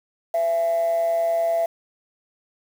sine tone with amplitude modulation, 670 Hz, E5, 28 cents sharp, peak -15 dBFS, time 0.34-1.66 s, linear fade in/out 5 ms, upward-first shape sine, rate 170 Hz, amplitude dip 45%, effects tanh soft clip ceiling -15 dBFS + 7-bit

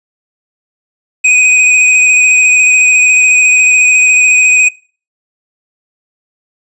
square tone with vibrato, 2500 Hz, D#7, 8 cents sharp, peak -5 dBFS, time 1.24-4.69 s, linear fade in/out 10 ms, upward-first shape square, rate 14 Hz, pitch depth 15 cents each way, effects noise-tail reverb RT60 0.4 s tail -24 dB re dry + resampled to 22050 Hz

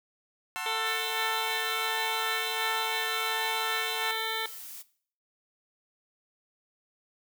20% pulse chord, F# half-diminished seventh, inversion none, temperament just, 740 / 888 / 1065.6 / 1332 Hz, F#5 / A5 / C6 / E6, 0 / +16 / +31 / +18 cents, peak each -34 dBFS, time 0.56-4.11 s, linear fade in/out 0 ms
harmonic tone, 444.7 Hz, A4, 18 cents sharp, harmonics 1 / 2 / 3 / 4 / 5 / 7 / 8 / 9, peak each -38 / -38 / -38 / -38 / -38 / -38 / -38 / -38 dBFS, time 0.66-4.46 s, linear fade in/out 2 ms
blue noise, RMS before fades -43 dBFS, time 0.85-4.83 s, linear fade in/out 20 ms
effects noise-tail reverb RT60 0.5 s tail -17 dB re dry

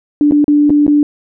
sine tone with dropouts, 293.7 Hz, D4, in tune, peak -6 dBFS, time 0.21-1.03 s, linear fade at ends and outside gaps 1 ms, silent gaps 0.311-0.321 / 0.443-0.48 / 0.696-0.703 / 0.866-0.879 s, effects none

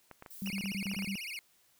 clicks, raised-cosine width 0.5 ms, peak -32 dBFS, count 11, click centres 0.113 / 0.224 / 0.262 / 0.474 / 0.582 / 0.658 / 0.868 / 0.915 / 0.947 / 0.99 / 1.023 s
violet noise, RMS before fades -49 dBFS, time 0.3-0.49 s, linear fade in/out 10 ms
sine tone bursts, 196 Hz, G3, in tune, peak -34 dBFS, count 7, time 0.42-1.155 s, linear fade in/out 0 ms, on 81 ms, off 28 ms
35% pulse tone with vibrato, 2489 Hz, D#7, in tune, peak -37 dBFS, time 0.46-1.39 s, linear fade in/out 0 ms, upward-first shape sine, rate 16 Hz, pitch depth 270 cents each way
effects white hiss -68 dBFS RMS until 1.79 s

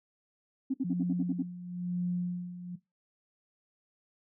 sine tone bursts, 266.4 Hz, C4, 31 cents sharp, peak -26 dBFS, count 8, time 0.7-1.427 s, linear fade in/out 10 ms, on 41 ms, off 57 ms
sine tone with tremolo, 177.6 Hz, F3, 29 cents sharp, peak -27 dBFS, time 0.84-2.76 s, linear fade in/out 10 ms, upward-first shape sine, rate 1 Hz, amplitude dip 75%
effects noise-tail reverb RT60 0.2 s tail -18 dB re dry + tanh soft clip ceiling -18 dBFS

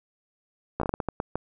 slowing click train, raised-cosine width 1 ms, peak -13 dBFS, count 10, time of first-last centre 0.8-1.356 s, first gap 14 ms, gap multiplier 1.35, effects none

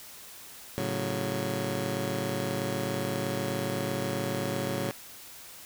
15% pulse chord, F# minor, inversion first, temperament just, 111 / 138.75 / 185 Hz, A2 / C#3 / F#3, +16 / +2 / 0 cents, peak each -28 dBFS, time 0.78-4.91 s, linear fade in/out 0 ms, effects white hiss -47 dBFS RMS until 5.65 s

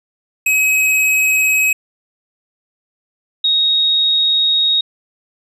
square / sine tone pair in turn, 2547 / 3757 Hz, D#7 / A#7, +40 / +13 cents, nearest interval perfect fifth, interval 673 cents, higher second, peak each -12 / -11 dBFS, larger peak second, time 0.46-1.73 / 3.44-4.81 s, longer second, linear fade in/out 5 ms, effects resampled to 32000 Hz

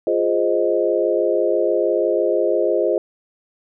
sine chord, F minor seventh, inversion none, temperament equal, 349.2 / 415.3 / 523.3 / 622.3 Hz, F4 / Ab4 / C5 / Eb5, 0 / 0 / 0 / 0 cents, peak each -21 dBFS, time 0.07-2.98 s, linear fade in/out 2 ms, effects none

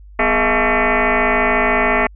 sine tone with frequency modulation, 693 Hz, F5, 14 cents flat, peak -12 dBFS, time 0.19-2.07 s, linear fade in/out 5 ms, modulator 222 Hz, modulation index 7.3, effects added 50 Hz sine -37 dBFS peak until 2.15 s

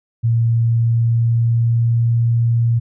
sine tone with pitch glide, 115.7 to 116.91 Hz, A#2 to A#2, -13 to +5 cents, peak -12 dBFS, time 0.23-2.8 s, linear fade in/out 20 ms, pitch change +18 cents, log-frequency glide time 0.54-2.14 s, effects none

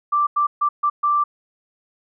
sine tone bursts at uneven times, 1174.7 Hz, D6, in tune, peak -15 dBFS, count 5, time 0.12-0.27 / 0.36-0.47 / 0.61-0.69 / 0.83-0.9 / 1.03-1.24 s, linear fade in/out 10 ms, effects none

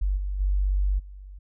sine tone with level steps, 48.17 Hz, G1, 30 cents flat, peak -21 / -26 / -20 / -39 dBFS, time 0.01-1.39 s, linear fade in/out 10 ms, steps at 0.16 / 0.39 / 0.98 s, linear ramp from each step 20 ms, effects none

